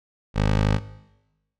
15% pulse tone, 51.91 Hz, G#1, in tune, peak -12 dBFS, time 0.34-0.8 s, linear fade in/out 50 ms, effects noise-tail reverb RT60 1.0 s tail -17 dB re dry + low-pass 5000 Hz 12 dB/octave

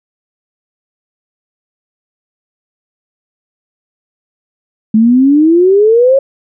sine exponential sweep, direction up, 213.6 to 554.4 Hz, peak -4 dBFS, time 4.94-6.19 s, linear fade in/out 5 ms, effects none

